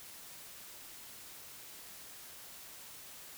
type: silence
effects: white hiss -51 dBFS RMS until 3.37 s